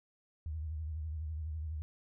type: tone with vibrato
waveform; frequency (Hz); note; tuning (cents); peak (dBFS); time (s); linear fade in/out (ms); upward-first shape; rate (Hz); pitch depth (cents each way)
sine; 78; D#2; +5; -36; 0.46-1.82; 0; triangle; 12; 110
effects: none